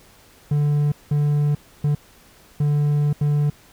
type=tone bursts at uneven times; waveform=triangle; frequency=146.83 Hz; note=D3; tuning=in tune; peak=-14 dBFS; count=5; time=0.51-0.92 / 1.11-1.55 / 1.84-1.95 / 2.6-3.13 / 3.21-3.5 s; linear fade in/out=5 ms; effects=pink hiss -51 dBFS RMS until 3.72 s